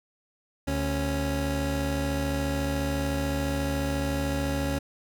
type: tone pair together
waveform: 25% pulse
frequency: 74 / 276.9 Hz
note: D2 / C#4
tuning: +14 / -2 cents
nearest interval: octave + major seventh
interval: 2284 cents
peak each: -25 dBFS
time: 0.67-4.79 s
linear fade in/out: 10 ms
effects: none